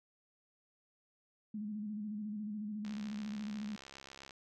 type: tone with vibrato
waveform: sine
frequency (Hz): 210.5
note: G#3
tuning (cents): +24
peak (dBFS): -38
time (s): 1.54-3.76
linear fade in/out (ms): 5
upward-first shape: square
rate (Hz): 14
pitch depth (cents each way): 42
type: click train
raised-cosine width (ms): 0.2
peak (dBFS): -33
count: 100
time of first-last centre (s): 2.85-4.308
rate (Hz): 67.9
effects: none